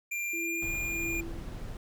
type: tone with pitch glide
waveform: square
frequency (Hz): 2382 to 2412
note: D7 to D7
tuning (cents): +24 to +46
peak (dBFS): -32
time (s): 0.11-1.21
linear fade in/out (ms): 10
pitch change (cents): +22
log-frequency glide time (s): 0.29-0.64
type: tone with tremolo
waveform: sine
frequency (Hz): 334.2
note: E4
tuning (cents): +24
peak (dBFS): -35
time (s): 0.33-1.42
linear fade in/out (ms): 5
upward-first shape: sine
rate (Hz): 1.6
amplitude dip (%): 80
type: noise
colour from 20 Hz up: brown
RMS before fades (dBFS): -39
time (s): 0.62-1.77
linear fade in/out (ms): 2
effects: none